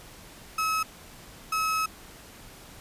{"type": "tone bursts at uneven times", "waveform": "35% pulse", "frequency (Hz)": 1287, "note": "E6", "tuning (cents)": -42, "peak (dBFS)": -23, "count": 2, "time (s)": [[0.58, 0.83], [1.52, 1.86]], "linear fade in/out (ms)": 5, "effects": ["pink hiss -48 dBFS RMS until 2.8 s", "resampled to 32000 Hz"]}